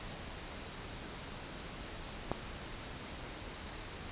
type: click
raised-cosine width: 1 ms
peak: -18 dBFS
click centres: 2.316 s
effects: pink hiss -45 dBFS RMS until 4.11 s + resampled to 8000 Hz